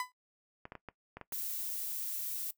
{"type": "tone with exponential decay", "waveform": "30% pulse", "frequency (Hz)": 1002, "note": "B5", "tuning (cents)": 25, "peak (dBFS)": -28, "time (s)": [0, 0.12], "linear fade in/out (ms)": 1, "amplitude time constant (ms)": 24}
{"type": "clicks", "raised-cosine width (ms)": 0.5, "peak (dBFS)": -29, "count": 7, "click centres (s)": [0.654, 0.721, 0.753, 0.887, 1.17, 1.213, 1.323]}
{"type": "noise", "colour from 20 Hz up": "violet", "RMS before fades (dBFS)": -38, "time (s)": [1.32, 2.51], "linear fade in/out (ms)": 5}
{"effects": ["noise-tail reverb RT60 0.1 s tail -18 dB re dry"]}